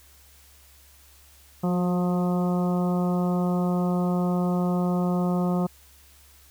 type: harmonic tone with a mistuned harmonic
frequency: 178.2 Hz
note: F3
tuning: 35 cents sharp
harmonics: 1 / 2 / 3 / 4 / 5 / 6 / 7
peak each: -22 / -31 / -33 / -34 / -39 / -40 / -39 dBFS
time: 1.63-5.67 s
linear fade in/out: 10 ms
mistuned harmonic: 2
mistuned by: +21 cents
effects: added 69 Hz sine -55 dBFS peak until 6.5 s + white hiss -55 dBFS RMS until 6.5 s